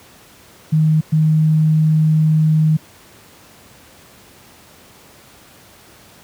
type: tone bursts at uneven times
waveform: sine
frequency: 156.2 Hz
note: D#3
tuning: 7 cents sharp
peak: -10 dBFS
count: 2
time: 0.72-1.01 / 1.12-2.77 s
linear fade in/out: 10 ms
effects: pink hiss -45 dBFS RMS until 6.23 s + high-pass 80 Hz 12 dB/octave